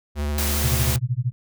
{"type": "tone with vibrato", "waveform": "square", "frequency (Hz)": 73.42, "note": "D2", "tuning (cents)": 0, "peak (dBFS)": -23, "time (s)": [0.15, 0.99], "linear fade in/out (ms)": 50, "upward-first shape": "square", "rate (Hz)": 15, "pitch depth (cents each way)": 25}
{"type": "noise", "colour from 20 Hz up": "white", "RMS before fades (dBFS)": -26, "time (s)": [0.38, 0.96], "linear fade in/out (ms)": 2}
{"type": "tone with tremolo", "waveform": "sine", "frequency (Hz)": 123.47, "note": "B2", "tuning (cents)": 0, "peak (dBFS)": -17, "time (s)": [0.64, 1.32], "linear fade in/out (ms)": 0, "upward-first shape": "sine", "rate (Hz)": 13, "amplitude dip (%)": 100}
{"effects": []}